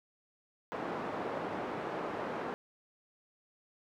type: band-pass noise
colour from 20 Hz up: pink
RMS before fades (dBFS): -38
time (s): 0.72-2.54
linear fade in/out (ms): 0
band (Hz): 290 to 1200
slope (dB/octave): 12
effects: none